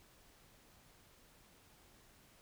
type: silence
effects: pink hiss -65 dBFS RMS until 2.41 s